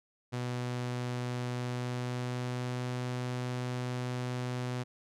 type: tone with pitch glide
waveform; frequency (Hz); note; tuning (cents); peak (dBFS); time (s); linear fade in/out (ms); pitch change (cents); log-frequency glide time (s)
sawtooth; 123.47 to 124.69; B2 to B2; 0 to +17; -29; 0.32-4.84; 20; +17; 1.55-2.89
effects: low-pass 8000 Hz 12 dB/octave